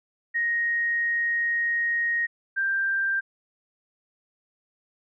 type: tone pair in turn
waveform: sine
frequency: 1872 / 1580.2 Hz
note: A#6 / G6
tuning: +7 / +13 cents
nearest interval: minor third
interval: 294 cents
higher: first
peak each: -22 dBFS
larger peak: neither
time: 0.34-2.27 / 2.56-3.21 s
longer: first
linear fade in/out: 20 ms
effects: none